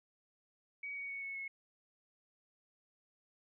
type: tone with pitch steps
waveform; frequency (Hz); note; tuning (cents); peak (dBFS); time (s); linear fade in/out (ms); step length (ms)
sine; 2261 / 2241 / 2222 / 2203 / 2184; C#7 / C#7 / C#7 / C#7 / C#7; +34 / +18 / +4 / -11 / -26; -40; 0.83-1.48; 5; 130
effects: none